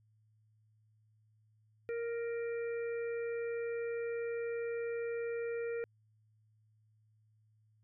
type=harmonic tone with a mistuned harmonic; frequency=466.2 Hz; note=A#4; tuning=in tune; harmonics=1 / 3 / 4 / 5; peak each=-35 / -50 / -51 / -52 dBFS; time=1.89-5.84 s; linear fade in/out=0 ms; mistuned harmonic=5; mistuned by=+27 cents; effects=added 108 Hz sine -67 dBFS peak until 7.83 s